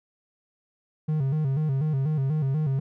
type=tone with vibrato; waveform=triangle; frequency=144.3 Hz; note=D3; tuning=30 cents flat; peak=-20 dBFS; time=1.08-2.8 s; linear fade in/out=10 ms; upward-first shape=square; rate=4.1 Hz; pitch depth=120 cents each way; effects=none